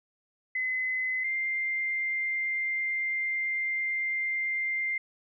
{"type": "tone pair in turn", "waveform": "sine", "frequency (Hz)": [2033, 2097], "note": ["B6", "C7"], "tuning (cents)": [50, 3], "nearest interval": "minor second", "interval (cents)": 53, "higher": "second", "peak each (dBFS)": -27, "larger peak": "neither", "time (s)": [[0.55, 1.24], [1.24, 4.98]], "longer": "second", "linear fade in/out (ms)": 5, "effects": []}